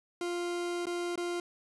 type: tone with dropouts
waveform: 40% pulse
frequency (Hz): 349.2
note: F4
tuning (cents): 0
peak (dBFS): -31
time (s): 0.21-1.4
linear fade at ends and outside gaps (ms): 2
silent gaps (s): 0.856-0.868 / 1.157-1.176
effects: resampled to 24000 Hz + 10-bit